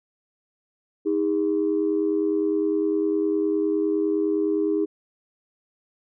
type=tone pair together; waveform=sine; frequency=315.8 / 405.6 Hz; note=D#4 / G#4; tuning=+26 / -41 cents; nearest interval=major third; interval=433 cents; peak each=-22 dBFS; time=1.05-4.86 s; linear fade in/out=20 ms; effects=tanh soft clip ceiling -13 dBFS